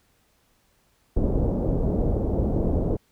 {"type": "low-pass noise", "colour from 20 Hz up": "pink", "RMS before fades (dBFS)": -23, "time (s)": [1.16, 2.97], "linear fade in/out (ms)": 10, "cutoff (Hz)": 570, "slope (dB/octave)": 24, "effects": ["pink hiss -65 dBFS RMS until 3.11 s"]}